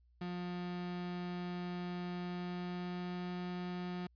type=tone with pitch glide; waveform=35% pulse; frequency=177.6 to 178.94 Hz; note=F3 to F3; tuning=+29 to +42 cents; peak=-37 dBFS; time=0.21-4.07 s; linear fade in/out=5 ms; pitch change=+13 cents; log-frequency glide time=2.17-3.35 s; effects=added 60 Hz sine -65 dBFS peak until 4.15 s + resampled to 11025 Hz